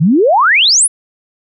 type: exponential sweep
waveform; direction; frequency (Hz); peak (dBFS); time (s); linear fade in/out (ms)
sine; up; 140 to 10910; -6; 0-0.88; 20
effects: none